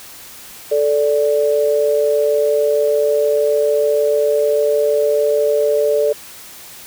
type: tone pair together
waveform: sine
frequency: 437.9 / 584.5 Hz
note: A4 / D5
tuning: -8 / -8 cents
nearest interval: perfect fourth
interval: 500 cents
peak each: -15 dBFS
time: 0.71-6.13 s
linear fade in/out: 10 ms
effects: white hiss -37 dBFS RMS until 6.86 s